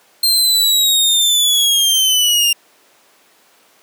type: linear sweep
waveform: sawtooth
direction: down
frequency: 4186 to 2785 Hz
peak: -8 dBFS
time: 0.23-2.53 s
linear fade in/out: 5 ms
effects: pink hiss -51 dBFS RMS until 3.82 s + high-pass 400 Hz 12 dB/octave